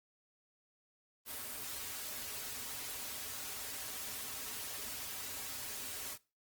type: noise with comb filter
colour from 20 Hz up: white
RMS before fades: -43 dBFS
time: 1.25-6.18 s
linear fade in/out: 50 ms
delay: 5.8 ms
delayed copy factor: -1
effects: noise-tail reverb RT60 0.3 s tail -20 dB re dry + Opus 24 kbps